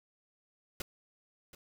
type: noise with echo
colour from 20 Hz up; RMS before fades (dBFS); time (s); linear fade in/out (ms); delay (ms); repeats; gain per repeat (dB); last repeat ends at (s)
pink; -38; 0.8-0.82; 2; 730; 1; -15; 1.55
effects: none